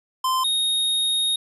square tone pair in turn, 1037 / 3728 Hz, C6 / A#7, -16 / -1 cents, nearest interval octave + minor seventh, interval 2215 cents, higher second, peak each -20 dBFS, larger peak neither, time 0.24-0.44 / 0.44-1.36 s, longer second, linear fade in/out 5 ms, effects resampled to 32000 Hz

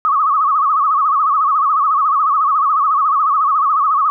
sine tone with vibrato, 1188 Hz, D6, 20 cents sharp, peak -11 dBFS, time 0.05-4.1 s, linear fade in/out 0 ms, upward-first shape sine, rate 14 Hz, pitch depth 140 cents each way, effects none

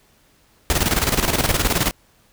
pink noise with tremolo, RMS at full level -17 dBFS, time 0.7-1.91 s, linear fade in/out 0 ms, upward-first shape square, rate 19 Hz, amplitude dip 65%, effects pink hiss -57 dBFS RMS until 2.32 s

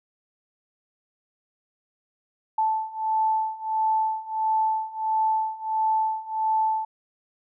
sine beating tone pair, 876 / 877.5 Hz, A5 / A5, -8 / -5 cents, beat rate 1.5 Hz, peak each -26 / -24 dBFS, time 2.58-6.85 s, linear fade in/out 5 ms, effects none

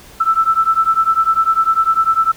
sine beating tone pair, 1318.5 / 1328.5 Hz, E6 / E6, 0 / +13 cents, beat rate 10 Hz, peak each -14 dBFS, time 0.2-2.32 s, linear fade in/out 10 ms, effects pink hiss -41 dBFS RMS until 2.36 s

